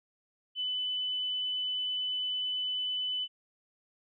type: tone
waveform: sine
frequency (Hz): 3003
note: F#7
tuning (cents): +25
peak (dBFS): -30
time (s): 0.55-3.28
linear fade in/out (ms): 50
effects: none